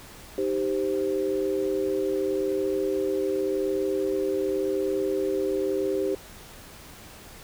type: chord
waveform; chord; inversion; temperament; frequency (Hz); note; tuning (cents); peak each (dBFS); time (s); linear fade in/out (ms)
sine; C minor; first; equal with one note detuned; 311.1 / 392 / 521.4; Eb4 / G4 / C5; 0 / 0 / -6; -31 / -25 / -30; 0.38-6.15; 2
effects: pink hiss -46 dBFS RMS until 7.43 s